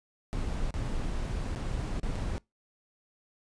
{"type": "noise with dropouts", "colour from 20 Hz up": "brown", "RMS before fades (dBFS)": -32, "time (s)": [0.33, 2.38], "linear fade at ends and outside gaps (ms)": 0, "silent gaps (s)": [[0.706, 0.741], [1.552, 1.56], [1.998, 2.031], [2.156, 2.161]], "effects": ["noise-tail reverb RT60 0.2 s tail -24 dB re dry", "resampled to 22050 Hz"]}